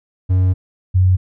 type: tone pair in turn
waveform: triangle / sine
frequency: 92.5 / 92.5 Hz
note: F#2 / F#2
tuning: 0 / 0 cents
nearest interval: unison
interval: 0 cents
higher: neither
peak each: -9 dBFS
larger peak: neither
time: 0.29-0.54 / 0.94-1.17 s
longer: first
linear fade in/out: 20 ms
effects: none